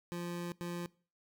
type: tone bursts at uneven times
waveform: 25% pulse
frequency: 173.8 Hz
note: F3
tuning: 8 cents flat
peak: -34 dBFS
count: 2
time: 0.12-0.52 / 0.61-0.86 s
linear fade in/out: 0 ms
effects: noise-tail reverb RT60 0.4 s tail -22 dB re dry